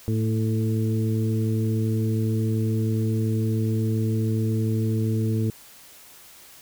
harmonic tone with a mistuned harmonic, 110 Hz, A2, in tune, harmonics 1 / 2 / 3 / 4, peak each -22 / -27 / -31 / -33 dBFS, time 0.08-5.5 s, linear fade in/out 0 ms, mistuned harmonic 2, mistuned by +22 cents, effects white hiss -48 dBFS RMS until 6.61 s

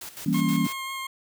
white noise with tremolo, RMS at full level -38 dBFS, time 0.01-0.73 s, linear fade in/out 5 ms, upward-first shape square, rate 6.3 Hz, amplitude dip 70%
sine chord, E diminished seventh, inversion none, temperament equal, 164.81 / 196 / 233.1 / 277.2 Hz, E3 / G3 / Bb3 / Db4, 0 / 0 / 0 / 0 cents, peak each -26 dBFS, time 0.26-0.67 s, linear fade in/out 5 ms
20% pulse tone with vibrato, 1071 Hz, C6, 40 cents sharp, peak -26 dBFS, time 0.34-1.07 s, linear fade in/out 5 ms, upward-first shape triangle, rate 5.6 Hz, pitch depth 15 cents each way
effects none

